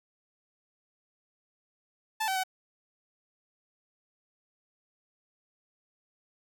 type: tone with pitch steps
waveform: sawtooth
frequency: 878 / 765 / 752 Hz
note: A5 / G5 / F#5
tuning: -4 / -42 / +28 cents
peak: -24 dBFS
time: 2.2-2.437 s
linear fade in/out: 10 ms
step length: 79 ms
effects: none